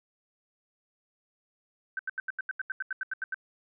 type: tone bursts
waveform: sine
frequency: 1539 Hz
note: G6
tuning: 32 cents flat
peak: -29 dBFS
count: 14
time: 1.97-3.344 s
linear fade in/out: 2 ms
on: 22 ms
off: 82 ms
effects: none